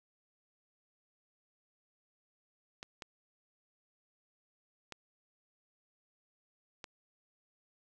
clicks, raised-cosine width 0.2 ms, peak -26 dBFS, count 4, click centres 2.829 / 3.022 / 4.923 / 6.842 s, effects none

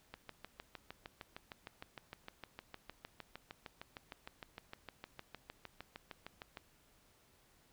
click train, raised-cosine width 0.3 ms, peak -30 dBFS, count 43, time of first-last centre 0.14-6.572 s, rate 6.53 Hz, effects pink hiss -69 dBFS RMS until 7.72 s

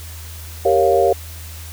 sine chord, G half-diminished seventh, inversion none, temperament equal, 392 / 466.2 / 554.4 / 698.5 Hz, G4 / Bb4 / Db5 / F5, 0 / 0 / 0 / 0 cents, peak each -17 dBFS, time 0.65-1.13 s, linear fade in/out 5 ms, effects added 81 Hz sine -32 dBFS peak until 1.72 s + white hiss -38 dBFS RMS until 1.72 s

